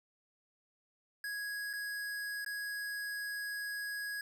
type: tone with dropouts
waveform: square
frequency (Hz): 1661.2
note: G#6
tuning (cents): 0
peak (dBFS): -38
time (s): 1.24-4.21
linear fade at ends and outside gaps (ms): 2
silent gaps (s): 1.731-1.735 / 2.447-2.462
effects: none